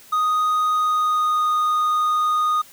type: tone with pitch glide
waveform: triangle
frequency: 1244.5 to 1234.5 Hz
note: D#6 to D#6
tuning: 0 to -14 cents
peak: -15 dBFS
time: 0.12-2.62 s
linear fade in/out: 10 ms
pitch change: -14 cents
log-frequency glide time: 0.76-1.5 s
effects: white hiss -47 dBFS RMS until 2.72 s